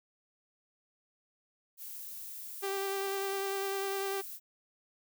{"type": "noise", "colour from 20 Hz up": "violet", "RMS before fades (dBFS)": -44, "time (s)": [1.77, 4.4], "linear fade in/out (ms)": 50}
{"type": "tone with vibrato", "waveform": "sawtooth", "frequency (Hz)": 392, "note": "G4", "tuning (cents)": 0, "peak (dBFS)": -29, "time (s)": [2.62, 4.22], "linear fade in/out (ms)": 20, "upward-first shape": "sine", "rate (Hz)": 10, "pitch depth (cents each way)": 16}
{"effects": []}